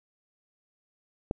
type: click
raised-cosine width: 2 ms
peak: -15 dBFS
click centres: 1.311 s
effects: none